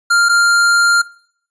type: tone pair in turn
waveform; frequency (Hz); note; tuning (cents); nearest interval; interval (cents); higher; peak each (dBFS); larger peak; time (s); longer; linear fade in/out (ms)
square; 1396.9 / 1396.9; F6 / F6; 0 / 0; unison; 0; neither; -10; neither; 0.1-0.29 / 0.29-1.02; second; 10
effects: noise-tail reverb RT60 0.6 s tail -21 dB re dry + resampled to 22050 Hz